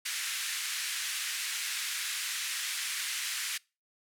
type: band-pass noise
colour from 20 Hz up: pink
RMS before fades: -35 dBFS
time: 0.05-3.58 s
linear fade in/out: 10 ms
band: 1700 to 12000 Hz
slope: 24 dB/octave
effects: noise-tail reverb RT60 0.3 s tail -25 dB re dry